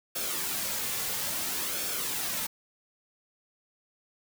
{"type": "noise with flanger", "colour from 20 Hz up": "white", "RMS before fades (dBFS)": -32, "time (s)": [0.15, 2.47], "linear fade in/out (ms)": 10, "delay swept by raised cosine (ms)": [1, 3.2], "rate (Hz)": 0.59, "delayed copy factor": -0.5, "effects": []}